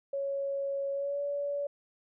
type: tone with pitch glide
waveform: sine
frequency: 554.4 to 571 Hz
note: C#5 to D5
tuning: 0 to -49 cents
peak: -30 dBFS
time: 0.13-1.67 s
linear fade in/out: 5 ms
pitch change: +51 cents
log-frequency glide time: 0.92-1.21 s
effects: none